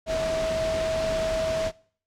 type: tone in noise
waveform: sine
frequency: 644 Hz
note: E5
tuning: 41 cents flat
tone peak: -24 dBFS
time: 0.06-1.72 s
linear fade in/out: 50 ms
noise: pink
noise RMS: -32 dBFS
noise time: 0.06-1.72 s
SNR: +5 dB
effects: noise-tail reverb RT60 0.5 s tail -22 dB re dry + low-pass 6000 Hz 12 dB/octave